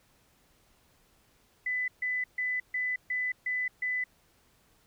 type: tone bursts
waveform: sine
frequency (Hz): 2000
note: B6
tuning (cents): +21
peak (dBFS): -28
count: 7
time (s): 1.66-4.04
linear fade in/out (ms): 5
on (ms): 220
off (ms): 140
effects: pink hiss -66 dBFS RMS until 4.86 s